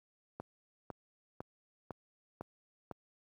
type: click train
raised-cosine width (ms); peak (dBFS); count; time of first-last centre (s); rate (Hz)
1; -27; 6; 0.4-2.913; 1.99
effects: high-pass 80 Hz 12 dB/octave + 11-bit